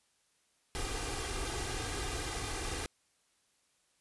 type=noise with comb filter; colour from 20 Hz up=pink; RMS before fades=-37 dBFS; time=0.75-2.86 s; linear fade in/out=0 ms; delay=2.5 ms; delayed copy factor=+0.7; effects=white hiss -73 dBFS RMS until 4 s + resampled to 24000 Hz